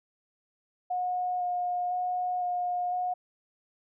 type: tone with vibrato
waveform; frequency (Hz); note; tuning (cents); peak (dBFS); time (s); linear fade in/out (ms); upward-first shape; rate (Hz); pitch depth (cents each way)
sine; 720; F#5; -47; -27; 0.9-3.14; 10; square; 0.99; 11
effects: none